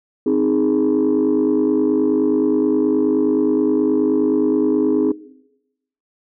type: chord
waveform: sine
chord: Ab major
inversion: first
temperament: equal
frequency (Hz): 261.6 / 311.1 / 415.3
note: C4 / Eb4 / Ab4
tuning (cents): 0 / 0 / 0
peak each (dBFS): -17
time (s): 0.26-5.12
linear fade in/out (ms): 5
effects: noise-tail reverb RT60 0.9 s tail -19 dB re dry + tanh soft clip ceiling -9 dBFS